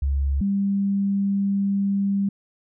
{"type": "tone pair in turn", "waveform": "sine", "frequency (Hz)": [69.3, 198.29], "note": ["C#2", "G3"], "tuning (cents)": [0, 20], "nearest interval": "octave + tritone", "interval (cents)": 1820, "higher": "second", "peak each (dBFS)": -19, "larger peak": "neither", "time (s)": [[0.02, 0.41], [0.41, 2.29]], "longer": "second", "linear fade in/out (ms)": 5, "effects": []}